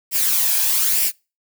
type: noise with flanger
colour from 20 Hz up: blue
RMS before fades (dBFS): -18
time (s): 0.11-1.12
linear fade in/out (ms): 50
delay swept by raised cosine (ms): 0.38 to 1.26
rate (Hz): 1.1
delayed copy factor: +0.5
effects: noise-tail reverb RT60 0.3 s tail -26 dB re dry